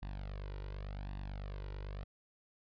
sawtooth tone with flanger, 49 Hz, G1, in tune, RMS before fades -43 dBFS, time 0.02-2.04 s, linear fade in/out 10 ms, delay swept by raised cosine 1.1 to 2.1 ms, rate 0.88 Hz, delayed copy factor +0.8, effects resampled to 11025 Hz

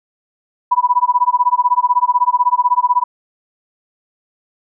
sine tone with tremolo, 985 Hz, B5, 5 cents flat, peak -7 dBFS, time 0.71-3.04 s, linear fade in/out 10 ms, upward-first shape sine, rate 16 Hz, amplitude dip 100%, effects none

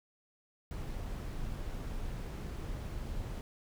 brown noise, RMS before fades -39 dBFS, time 0.71-3.41 s, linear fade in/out 0 ms, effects none

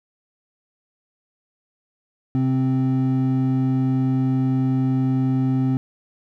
triangle tone pair together, 130.81 / 261.6 Hz, C3 / C4, 0 / 0 cents, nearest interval octave, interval 1200 cents, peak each -18 dBFS, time 2.35-5.77 s, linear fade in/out 0 ms, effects none

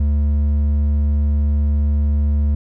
sine tone with hard clipping, 73.1 Hz, D2, 7 cents flat, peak -15 dBFS, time 0-2.55 s, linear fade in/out 5 ms, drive 5 dB, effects none

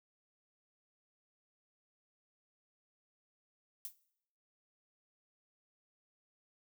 violet noise with exponential decay, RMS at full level -38 dBFS, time 3.85-3.96 s, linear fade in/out 1 ms, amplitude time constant 22 ms, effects noise-tail reverb RT60 0.7 s tail -19 dB re dry

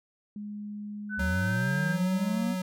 sine tone, 207.7 Hz, G#3, in tune, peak -35 dBFS, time 0.36-1.21 s, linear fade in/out 2 ms
sine tone with pitch glide, 1500 to 1598.4 Hz, F#6 to G6, +23 to +33 cents, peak -31 dBFS, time 1.09-1.97 s, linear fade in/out 50 ms, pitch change +110 cents, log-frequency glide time 1.38-1.71 s
triangle linear sweep, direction up, 65.9 to 246.3 Hz, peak -26 dBFS, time 1.17-2.56 s, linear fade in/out 50 ms
square tone with vibrato, 185.3 Hz, F#3, 3 cents sharp, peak -30 dBFS, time 1.19-2.62 s, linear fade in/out 5 ms, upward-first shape sine, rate 6.9 Hz, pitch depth 11 cents each way
effects none

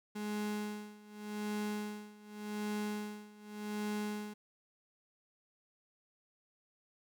35% pulse tone with tremolo, 209.6 Hz, G#3, 16 cents sharp, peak -33 dBFS, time 0.15-4.34 s, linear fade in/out 10 ms, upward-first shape sine, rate 0.86 Hz, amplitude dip 90%, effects none

